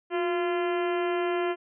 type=harmonic tone with a mistuned harmonic; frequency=344.3 Hz; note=F4; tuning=25 cents flat; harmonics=1 / 2 / 3 / 4 / 5 / 6 / 7 / 8 / 9; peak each=-26 / -32 / -36 / -38 / -40 / -42 / -43 / -44 / -45 dBFS; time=0.1-1.56 s; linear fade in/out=50 ms; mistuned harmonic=1; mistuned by=+63 cents; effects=none